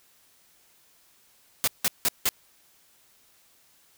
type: noise bursts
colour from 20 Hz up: white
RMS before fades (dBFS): -23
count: 4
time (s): 1.64-2.29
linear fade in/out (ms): 0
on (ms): 35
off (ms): 170
effects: white hiss -61 dBFS RMS until 3.97 s